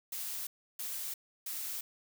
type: noise bursts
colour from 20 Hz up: blue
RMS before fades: -39 dBFS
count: 3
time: 0.12-1.81 s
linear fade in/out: 5 ms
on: 350 ms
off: 320 ms
effects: none